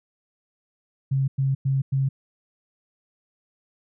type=tone bursts; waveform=sine; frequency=135.2 Hz; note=C#3; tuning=43 cents flat; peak=-19 dBFS; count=4; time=1.11-2.09 s; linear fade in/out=10 ms; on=170 ms; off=100 ms; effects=none